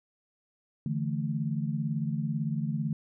sine chord, D suspended second, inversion none, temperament equal, 146.83 / 164.81 / 220 Hz, D3 / E3 / A3, 0 / 0 / 0 cents, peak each -31 / -33 / -33 dBFS, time 0.86-2.93 s, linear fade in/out 2 ms, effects none

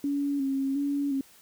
sine tone with vibrato, 277.2 Hz, C#4, in tune, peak -25 dBFS, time 0.04-1.21 s, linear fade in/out 2 ms, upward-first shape square, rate 1.4 Hz, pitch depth 39 cents each way, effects white hiss -56 dBFS RMS until 1.41 s

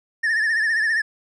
triangle tone with vibrato, 1777 Hz, A6, 17 cents sharp, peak -16 dBFS, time 0.23-1.02 s, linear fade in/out 10 ms, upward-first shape triangle, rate 15 Hz, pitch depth 98 cents each way, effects resampled to 22050 Hz

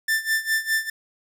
45% pulse tone with tremolo, 1776 Hz, A6, 16 cents sharp, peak -18 dBFS, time 0.08-0.9 s, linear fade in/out 5 ms, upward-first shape sine, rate 4.9 Hz, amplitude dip 85%, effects none

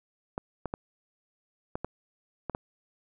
clicks, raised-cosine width 1 ms, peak -18 dBFS, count 7, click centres 0.379 / 0.657 / 0.739 / 1.755 / 1.846 / 2.497 / 2.549 s, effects none

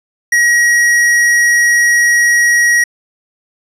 sine tone with hard clipping, 1902 Hz, A#6, 34 cents sharp, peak -9 dBFS, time 0.32-2.84 s, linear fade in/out 5 ms, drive 11 dB, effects resampled to 32000 Hz

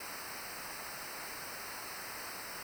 pink noise with comb filter, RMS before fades -44 dBFS, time 0-2.63 s, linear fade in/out 5 ms, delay 0.29 ms, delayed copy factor -0.9, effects none

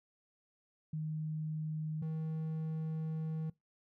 sine / triangle tone pair in turn, 155.56 / 158.55 Hz, D#3 / D#3, 0 / +33 cents, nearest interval unison, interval 33 cents, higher second, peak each -35 / -33 dBFS, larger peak second, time 0.93-2.02 / 2.02-3.5 s, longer second, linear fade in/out 5 ms, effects noise-tail reverb RT60 0.2 s tail -23 dB re dry

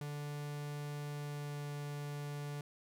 45% pulse tone with pitch glide, 146.3 to 145.46 Hz, D3 to D3, -6 to -16 cents, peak -40 dBFS, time 0.01-2.61 s, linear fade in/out 2 ms, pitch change -10 cents, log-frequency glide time 1.1-1.69 s, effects none

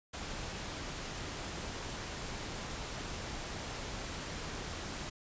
pink noise, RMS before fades -41 dBFS, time 0.13-5.1 s, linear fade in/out 10 ms, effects resampled to 16000 Hz

